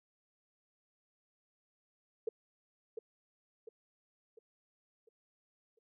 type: tone with echo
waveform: sine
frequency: 447.4 Hz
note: A4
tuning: 29 cents sharp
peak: -31 dBFS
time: 2.27-2.29 s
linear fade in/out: 5 ms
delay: 700 ms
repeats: 5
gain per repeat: -7 dB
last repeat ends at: 5.79 s
effects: none